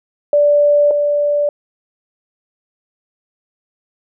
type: tone pair in turn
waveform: sine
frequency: 584 / 584 Hz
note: D5 / D5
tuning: -10 / -10 cents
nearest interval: unison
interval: 0 cents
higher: neither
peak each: -8 / -12 dBFS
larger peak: first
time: 0.33-0.91 / 0.91-1.49 s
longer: neither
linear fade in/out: 2 ms
effects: none